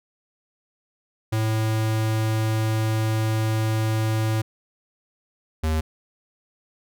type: tone pair in turn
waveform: square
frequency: 110 / 78.82 Hz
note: A2 / D#2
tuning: 0 / +23 cents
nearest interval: tritone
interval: 577 cents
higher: first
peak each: -21 dBFS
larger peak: neither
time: 1.32-4.42 / 5.63-5.81 s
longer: first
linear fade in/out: 10 ms
effects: none